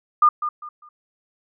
sine tone with echo, 1211 Hz, D#6, 47 cents flat, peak -10 dBFS, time 0.22-0.29 s, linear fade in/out 5 ms, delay 200 ms, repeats 3, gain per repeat -11 dB, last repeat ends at 0.89 s, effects none

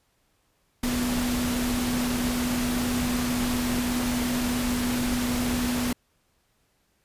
sine tone in noise, 245.3 Hz, B3, 12 cents flat, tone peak -25 dBFS, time 0.83-5.93 s, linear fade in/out 5 ms, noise pink, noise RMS -30 dBFS, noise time 0.83-5.93 s, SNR +2 dB, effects pink hiss -69 dBFS RMS until 7.04 s + resampled to 32000 Hz

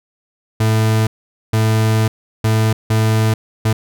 40% pulse tone bursts at uneven times, 110 Hz, A2, in tune, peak -11 dBFS, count 5, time 0.6-1.07 / 1.53-2.08 / 2.44-2.73 / 2.9-3.34 / 3.65-3.73 s, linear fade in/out 5 ms, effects none

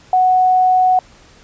sine tone, 740 Hz, F#5, in tune, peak -9 dBFS, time 0.13-0.99 s, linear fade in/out 2 ms, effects pink hiss -46 dBFS RMS until 1.43 s + resampled to 16000 Hz

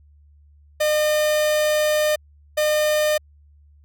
45% pulse tone pair in turn, 607 / 607 Hz, D#5 / D#5, -43 / -43 cents, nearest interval unison, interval 0 cents, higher neither, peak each -17 dBFS, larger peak neither, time 0.8-2.16 / 2.57-3.18 s, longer first, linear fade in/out 10 ms, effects added 73 Hz sine -49 dBFS peak until 3.84 s

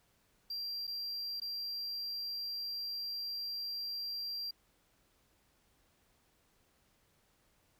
triangle tone with dropouts, 4737 Hz, D8, 14 cents sharp, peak -36 dBFS, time 0.5-4.51 s, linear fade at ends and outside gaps 5 ms, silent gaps 0.87-0.876 / 1.401-1.417 s, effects pink hiss -72 dBFS RMS until 7.79 s

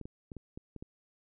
clicks, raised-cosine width 3 ms, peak -30 dBFS, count 7, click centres 0.013 / 0.055 / 0.318 / 0.367 / 0.575 / 0.763 / 0.825 s, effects none

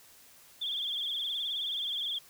sine tone with vibrato, 3377 Hz, G#7, 28 cents sharp, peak -31 dBFS, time 0.61-2.19 s, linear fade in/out 10 ms, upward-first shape triangle, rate 19 Hz, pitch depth 110 cents each way, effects white hiss -57 dBFS RMS until 2.29 s

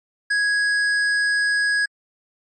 triangle tone with tanh clipping, 1661.2 Hz, G#6, in tune, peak -19 dBFS, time 0.3-1.86 s, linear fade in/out 10 ms, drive 16 dB, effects MP3 48 kbps

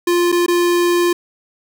square tone with dropouts, 349.2 Hz, F4, in tune, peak -13 dBFS, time 0.07-1.13 s, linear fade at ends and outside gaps 5 ms, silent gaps 0.319-0.324 / 0.463-0.481 s, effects none

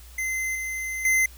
square tone with level steps, 2065 Hz, C7, 23 cents flat, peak -26 / -29 / -19 dBFS, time 0.18-1.26 s, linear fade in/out 5 ms, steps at 0.55 / 1.05 s, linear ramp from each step 2 ms, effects added 60 Hz sine -44 dBFS peak until 1.37 s + white hiss -51 dBFS RMS until 1.37 s

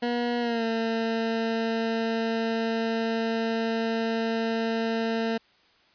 20% pulse tone with pitch glide, 240 to 226.5 Hz, B3 to A#3, -49 to -50 cents, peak -20 dBFS, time 0.02-5.38 s, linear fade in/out 10 ms, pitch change -101 cents, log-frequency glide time 0.4-0.64 s, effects white hiss -61 dBFS RMS until 5.94 s + resampled to 11025 Hz

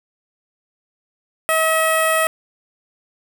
10% pulse tone with notch filter, 641 Hz, E5, 49 cents flat, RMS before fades -17 dBFS, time 1.49-2.27 s, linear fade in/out 0 ms, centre 4200 Hz, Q 0.67, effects none

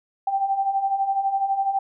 sine beating tone pair, 774 / 786 Hz, G5 / G5, -22 / +4 cents, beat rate 12 Hz, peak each -27 / -21 dBFS, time 0.27-1.79 s, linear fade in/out 5 ms, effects none

